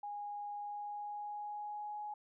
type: tone with pitch glide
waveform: sine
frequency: 823 to 836.9 Hz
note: G#5 to G#5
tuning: -16 to +13 cents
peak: -40 dBFS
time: 0.03-2.14 s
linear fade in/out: 5 ms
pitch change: +29 cents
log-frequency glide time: 0.56-2.01 s
effects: none

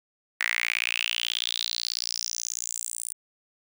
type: tone with high-pass filter sweep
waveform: sawtooth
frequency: 58.27 Hz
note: A#1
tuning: in tune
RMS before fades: -30 dBFS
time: 0.4-3.13 s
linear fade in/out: 5 ms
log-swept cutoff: 1900 to 9200 Hz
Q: 6.1
effects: none

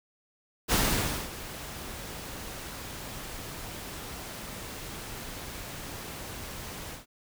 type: noise with ADSR envelope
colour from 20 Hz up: pink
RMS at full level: -24 dBFS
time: 0.68-7.06 s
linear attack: 40 ms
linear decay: 560 ms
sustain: -16 dB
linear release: 140 ms
effects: none

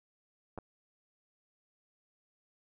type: clicks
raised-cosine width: 1 ms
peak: -28 dBFS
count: 2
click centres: 0.577 / 0.586 s
effects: none

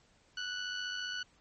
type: tone with amplitude modulation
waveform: 20% pulse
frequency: 1480 Hz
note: F#6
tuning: in tune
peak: -29 dBFS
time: 0.37-1.23 s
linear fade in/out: 5 ms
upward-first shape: sine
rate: 94.7 Hz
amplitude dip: 45%
effects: pink hiss -67 dBFS RMS until 1.4 s + MP3 32 kbps

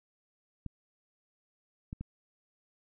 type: clicks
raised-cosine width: 5 ms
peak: -26 dBFS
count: 3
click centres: 0.663 / 1.929 / 2.01 s
effects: none

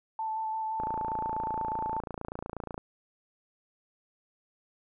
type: tone with vibrato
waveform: sine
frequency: 880 Hz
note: A5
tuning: in tune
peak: -30 dBFS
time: 0.19-2 s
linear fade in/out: 2 ms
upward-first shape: square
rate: 5.8 Hz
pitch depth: 11 cents each way
type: click train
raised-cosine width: 1 ms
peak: -22 dBFS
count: 57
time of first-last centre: 0.8-2.779 s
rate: 28.3 Hz
effects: none

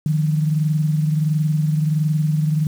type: tone pair together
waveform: sine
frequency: 152.15 / 173.6 Hz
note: D#3 / F3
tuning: -38 / -10 cents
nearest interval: major second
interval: 228 cents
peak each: -16 / -25 dBFS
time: 0.06-2.67 s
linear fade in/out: 2 ms
effects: 7-bit

